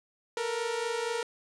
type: tone pair together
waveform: sawtooth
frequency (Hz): 450.3 / 474.5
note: A4 / A#4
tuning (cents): +40 / +31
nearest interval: minor second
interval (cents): 91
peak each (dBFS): -30 / -28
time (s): 0.37-1.23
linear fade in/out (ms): 2
effects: resampled to 22050 Hz